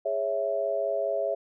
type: chord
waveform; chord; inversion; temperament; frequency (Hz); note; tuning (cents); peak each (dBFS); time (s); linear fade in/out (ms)
sine; C# minor; second; equal; 415.3 / 554.4 / 659.3; G#4 / C#5 / E5; 0 / 0 / 0; -33 / -29 / -28; 0.05-1.35; 10
effects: none